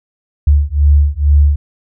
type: beating tone pair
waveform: sine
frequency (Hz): 71.6 / 73.8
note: D2 / D2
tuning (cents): -43 / +9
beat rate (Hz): 2.2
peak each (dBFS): -10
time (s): 0.47-1.56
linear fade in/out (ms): 5
effects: none